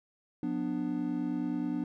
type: chord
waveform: triangle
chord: B diminished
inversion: second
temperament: just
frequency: 177.8 / 246.9 / 296.3 Hz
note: F3 / B3 / D4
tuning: +31 / 0 / +15 cents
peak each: -36 / -32 / -31 dBFS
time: 0.43-1.84 s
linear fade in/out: 2 ms
effects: none